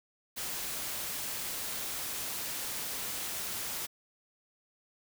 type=noise; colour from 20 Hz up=white; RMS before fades=-37 dBFS; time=0.36-3.87 s; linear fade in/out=20 ms; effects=none